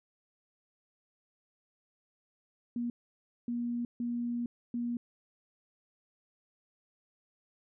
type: tone bursts at uneven times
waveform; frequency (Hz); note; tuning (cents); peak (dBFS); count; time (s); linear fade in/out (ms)
sine; 238.8; A#3; +42; -31; 4; 2.76-2.9 / 3.48-3.85 / 4-4.46 / 4.74-4.97; 2
effects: none